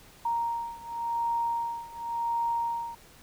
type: beating tone pair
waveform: sine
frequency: 932.3 / 933.21 Hz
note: A#5 / A#5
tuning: 0 / +2 cents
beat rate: 0.91 Hz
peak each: -30 / -32 dBFS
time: 0.25-2.95 s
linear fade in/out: 5 ms
effects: pink hiss -54 dBFS RMS until 3.22 s